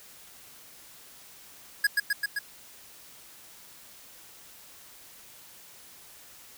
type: tone with echo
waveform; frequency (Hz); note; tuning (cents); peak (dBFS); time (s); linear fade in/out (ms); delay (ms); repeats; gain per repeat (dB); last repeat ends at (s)
square; 1661.2; G#6; 0; -20; 1.84-1.87; 5; 130; 4; -2; 2.39
effects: white hiss -51 dBFS RMS until 6.57 s